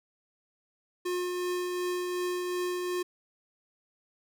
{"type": "tone with tremolo", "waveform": "square", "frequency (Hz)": 358.6, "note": "F4", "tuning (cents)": 46, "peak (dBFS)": -29, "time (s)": [1.05, 3.03], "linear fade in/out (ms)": 10, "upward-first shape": "triangle", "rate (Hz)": 2.7, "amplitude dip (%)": 30, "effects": []}